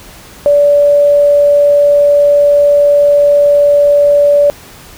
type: tone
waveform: sine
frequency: 578 Hz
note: D5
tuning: 28 cents flat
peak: -4 dBFS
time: 0.46-4.5 s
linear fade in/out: 0 ms
effects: pink hiss -35 dBFS RMS until 4.97 s